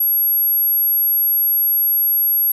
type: tone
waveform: sine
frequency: 11490 Hz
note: F9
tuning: 48 cents sharp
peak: -13 dBFS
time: 0-2.52 s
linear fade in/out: 5 ms
effects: none